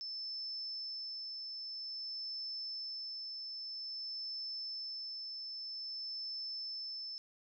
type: tone with tremolo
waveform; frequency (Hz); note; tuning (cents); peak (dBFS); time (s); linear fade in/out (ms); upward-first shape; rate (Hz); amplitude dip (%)
sine; 5274; E8; 0; -39; 0.01-7.18; 0; sine; 0.51; 25
effects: none